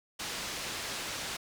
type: low-pass noise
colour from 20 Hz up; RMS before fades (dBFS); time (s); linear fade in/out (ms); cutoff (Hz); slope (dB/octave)
white; -38; 0.19-1.37; 10; 5700; 12
effects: none